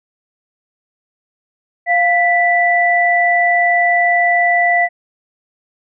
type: tone pair together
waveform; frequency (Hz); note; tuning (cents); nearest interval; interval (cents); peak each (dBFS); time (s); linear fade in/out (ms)
sine; 698.4 / 1975.5; F5 / B6; 0 / 0; octave + tritone; 1800; -13; 1.86-4.89; 50
effects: none